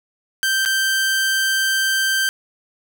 sawtooth tone with dropouts, 1564 Hz, G6, 4 cents flat, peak -13 dBFS, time 0.43-2.29 s, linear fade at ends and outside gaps 0 ms, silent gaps 0.651-0.659 s, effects none

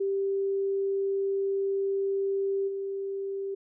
sine tone with level steps, 392.4 Hz, G4, 2 cents sharp, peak -25 / -30 dBFS, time 0-3.55 s, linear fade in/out 10 ms, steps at 2.67 s, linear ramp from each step 20 ms, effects none

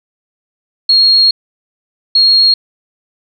sine tone bursts at uneven times, 4277 Hz, C8, 37 cents sharp, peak -5 dBFS, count 2, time 0.89-1.31 / 2.15-2.54 s, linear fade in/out 5 ms, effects none

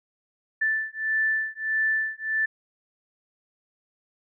sine beating tone pair, 1760 / 1761.6 Hz, A6 / A6, 0 / +2 cents, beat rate 1.6 Hz, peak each -26 dBFS, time 0.61-2.46 s, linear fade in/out 10 ms, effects none

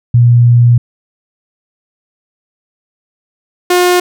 sine / sawtooth tone pair in turn, 120 / 357.8 Hz, B2 / F4, -49 / +42 cents, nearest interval octave + perfect fifth, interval 1891 cents, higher second, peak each -3 dBFS, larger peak neither, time 0.14-0.78 / 3.7-4 s, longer first, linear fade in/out 5 ms, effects none

